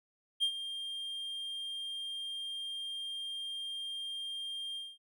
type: tone with ADSR envelope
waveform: triangle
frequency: 3200 Hz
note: G7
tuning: 35 cents sharp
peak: -24 dBFS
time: 0.4-4.98 s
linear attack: 31 ms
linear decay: 78 ms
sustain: -12 dB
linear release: 220 ms
effects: none